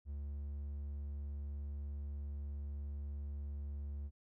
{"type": "tone", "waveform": "triangle", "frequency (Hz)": 71.6, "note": "D2", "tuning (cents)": -43, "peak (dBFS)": -38, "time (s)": [0.05, 4.11], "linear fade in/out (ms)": 50, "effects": []}